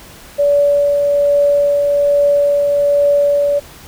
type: tone with tremolo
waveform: sine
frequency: 574 Hz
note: D5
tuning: 40 cents flat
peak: -8 dBFS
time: 0.38-3.6 s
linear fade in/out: 20 ms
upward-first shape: triangle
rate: 1.2 Hz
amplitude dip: 30%
effects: pink hiss -38 dBFS RMS until 3.87 s